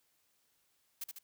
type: noise with echo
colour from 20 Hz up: blue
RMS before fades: -40 dBFS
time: 1.01-1.04 s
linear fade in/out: 5 ms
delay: 74 ms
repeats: 2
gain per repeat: -4 dB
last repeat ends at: 1.188 s
effects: white hiss -75 dBFS RMS until 1.23 s